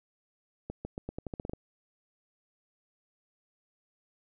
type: accelerating click train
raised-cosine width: 2 ms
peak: -23 dBFS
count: 11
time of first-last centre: 0.7-1.534 s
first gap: 150 ms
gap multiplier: 0.86
effects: none